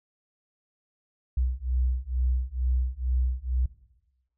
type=beating tone pair; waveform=sine; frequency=61.8 / 64 Hz; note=B1 / C2; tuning=+2 / -38 cents; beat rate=2.2 Hz; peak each=-27 dBFS; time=1.37-3.66 s; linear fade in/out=5 ms; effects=noise-tail reverb RT60 1.0 s tail -17 dB re dry